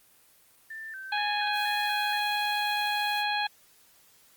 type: tone with vibrato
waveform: sine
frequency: 1661.2 Hz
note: G#6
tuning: in tune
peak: -37 dBFS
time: 0.7-2.18 s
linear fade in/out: 5 ms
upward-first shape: square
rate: 2.1 Hz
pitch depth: 120 cents each way
type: harmonic tone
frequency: 830.6 Hz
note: G#5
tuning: in tune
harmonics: 1 / 2 / 3 / 4 / 5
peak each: -29 / -32 / -34 / -35 / -36 dBFS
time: 1.12-3.47 s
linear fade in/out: 5 ms
type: noise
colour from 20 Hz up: blue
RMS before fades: -45 dBFS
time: 1.52-3.25 s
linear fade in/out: 50 ms
effects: white hiss -60 dBFS RMS until 4.36 s + Opus 24 kbps